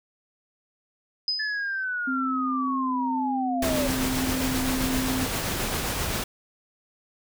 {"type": "tone with exponential decay", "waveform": "sine", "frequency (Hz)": 5020, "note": "D#8", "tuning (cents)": 15, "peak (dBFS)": -21, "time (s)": [1.28, 1.84], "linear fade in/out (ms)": 1, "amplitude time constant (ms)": 120}
{"type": "linear sweep", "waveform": "sine", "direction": "down", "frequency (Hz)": [1743, 552], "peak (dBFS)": -26, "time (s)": [1.39, 3.88], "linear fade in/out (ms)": 10}
{"type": "tone with pitch glide", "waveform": "sine", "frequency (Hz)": [261.6, 259.5], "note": ["C4", "C4"], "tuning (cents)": [0, -14], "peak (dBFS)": -26, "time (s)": [2.07, 5.26], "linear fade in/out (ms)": 10, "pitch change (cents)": -14, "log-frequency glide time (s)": [2.81, 2.91]}
{"type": "noise with tremolo", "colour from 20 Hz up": "pink", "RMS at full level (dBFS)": -27, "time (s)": [3.62, 6.24], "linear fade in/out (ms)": 5, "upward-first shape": "sine", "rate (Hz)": 7.6, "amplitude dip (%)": 25}
{"effects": []}